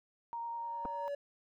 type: tone with vibrato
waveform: sine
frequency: 932.3 Hz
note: A#5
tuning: in tune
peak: -37 dBFS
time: 0.33-1.08 s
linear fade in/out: 0 ms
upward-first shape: triangle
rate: 10 Hz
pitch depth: 10 cents each way
type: tone with exponential growth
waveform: triangle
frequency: 570 Hz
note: C#5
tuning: 48 cents sharp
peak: -32 dBFS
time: 0.36-1.15 s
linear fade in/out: 5 ms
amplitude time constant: 170 ms
type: clicks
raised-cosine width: 1 ms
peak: -27 dBFS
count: 2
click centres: 0.852 / 0.856 s
effects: none